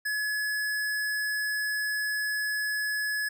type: tone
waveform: square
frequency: 1700 Hz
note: G#6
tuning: 40 cents sharp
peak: -28 dBFS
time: 0.05-3.29 s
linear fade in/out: 10 ms
effects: none